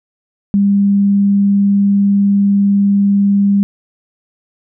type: tone with vibrato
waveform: sine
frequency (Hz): 200.1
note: G3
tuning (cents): +36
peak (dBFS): -8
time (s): 0.54-3.63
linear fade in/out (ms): 0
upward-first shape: sine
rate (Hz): 20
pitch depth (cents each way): 13
effects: none